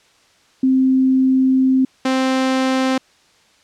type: tone pair in turn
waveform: sine / sawtooth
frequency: 261.8 / 261.8 Hz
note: C4 / C4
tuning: +1 / +1 cents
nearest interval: unison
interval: 0 cents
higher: neither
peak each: -11 dBFS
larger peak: neither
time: 0.63-1.85 / 2.05-2.98 s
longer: first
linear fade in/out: 5 ms
effects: white hiss -54 dBFS RMS until 3.63 s + low-pass 6000 Hz 12 dB/octave